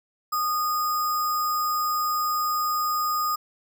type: tone with sample-and-hold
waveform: sine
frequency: 1230 Hz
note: D#6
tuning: 20 cents flat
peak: -22 dBFS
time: 0.32-3.36 s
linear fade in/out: 10 ms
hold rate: 6300 Hz
effects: none